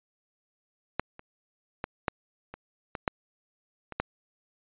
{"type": "clicks", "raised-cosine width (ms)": 0.5, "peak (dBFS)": [-11, -29, -16, -10, -25, -18, -9, -23, -11], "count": 9, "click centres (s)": [0.996, 1.194, 1.841, 2.082, 2.54, 2.952, 3.078, 3.923, 4], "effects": ["resampled to 8000 Hz"]}